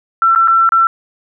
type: tone with dropouts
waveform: sine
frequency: 1345 Hz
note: E6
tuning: 34 cents sharp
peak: -7 dBFS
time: 0.22-0.87 s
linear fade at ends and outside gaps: 1 ms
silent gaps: 0.35-0.359 / 0.475-0.481 / 0.691-0.721 s
effects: none

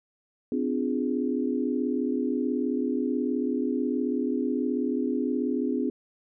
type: chord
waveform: sine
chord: D half-diminished seventh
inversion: third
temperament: equal with one note detuned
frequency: 255.1 / 293.7 / 349.2 / 415.3 Hz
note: C4 / D4 / F4 / Ab4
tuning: -44 / 0 / 0 / 0 cents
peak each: -27 / -30 / -33 / -32 dBFS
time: 0.52-5.9 s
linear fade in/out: 2 ms
effects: none

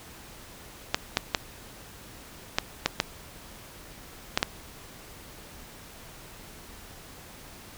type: clicks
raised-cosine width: 0.2 ms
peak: -4 dBFS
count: 8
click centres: 0.945 / 1.171 / 1.348 / 2.585 / 2.86 / 3.001 / 4.375 / 4.429 s
effects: pink hiss -47 dBFS RMS until 7.77 s

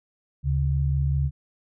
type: tone pair together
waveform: sine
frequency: 73.44 / 138.5 Hz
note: D2 / C#3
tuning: +1 / -1 cents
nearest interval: major seventh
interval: 1098 cents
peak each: -23 dBFS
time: 0.43-1.31 s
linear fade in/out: 50 ms
effects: none

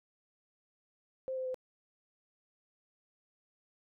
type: tone with pitch steps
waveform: sine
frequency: 523.3 / 517.6 / 511.9 Hz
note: C5 / C5 / C5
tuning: 0 / -19 / -38 cents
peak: -34 dBFS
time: 1.28-1.544 s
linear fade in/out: 0 ms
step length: 88 ms
effects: none

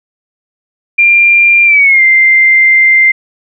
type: tone with pitch glide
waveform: sine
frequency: 2387 to 2090 Hz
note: D7 to C7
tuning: +28 to -2 cents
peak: -3 dBFS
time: 0.98-3.12 s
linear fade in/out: 10 ms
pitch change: -230 cents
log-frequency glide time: 1.65-2.02 s
effects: none

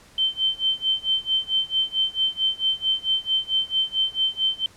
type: tone with tremolo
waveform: sine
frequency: 3099 Hz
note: G7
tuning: 21 cents flat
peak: -17 dBFS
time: 0.18-4.66 s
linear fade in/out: 2 ms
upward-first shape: sine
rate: 4.5 Hz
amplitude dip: 95%
effects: pink hiss -51 dBFS RMS until 4.76 s + low-pass 10000 Hz 12 dB/octave

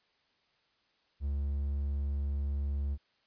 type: tone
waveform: triangle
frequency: 70.6 Hz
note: C#2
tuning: 32 cents sharp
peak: -28 dBFS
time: 1.2-2.98 s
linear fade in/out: 50 ms
effects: white hiss -72 dBFS RMS until 3.26 s + resampled to 11025 Hz

